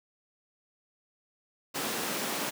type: high-pass noise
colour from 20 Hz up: pink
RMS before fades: -33 dBFS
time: 1.74-2.51 s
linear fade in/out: 20 ms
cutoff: 190 Hz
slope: 24 dB/octave
effects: none